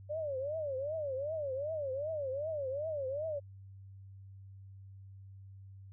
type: tone with vibrato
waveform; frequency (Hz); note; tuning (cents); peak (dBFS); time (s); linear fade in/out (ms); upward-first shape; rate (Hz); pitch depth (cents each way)
sine; 578; D5; -28; -34; 0.09-3.4; 20; triangle; 2.6; 220
effects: added 97 Hz sine -49 dBFS peak until 5.92 s